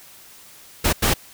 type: noise bursts at uneven times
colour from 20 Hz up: pink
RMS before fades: -18 dBFS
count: 2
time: 0.84-0.93 / 1.02-1.14 s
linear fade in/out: 10 ms
effects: white hiss -46 dBFS RMS until 1.33 s